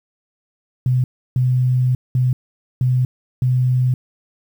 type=tone bursts at uneven times; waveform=sine; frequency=126.7 Hz; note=B2; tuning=45 cents sharp; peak=-13 dBFS; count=5; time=0.86-1.04 / 1.36-1.95 / 2.15-2.33 / 2.81-3.05 / 3.42-3.94 s; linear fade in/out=2 ms; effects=8-bit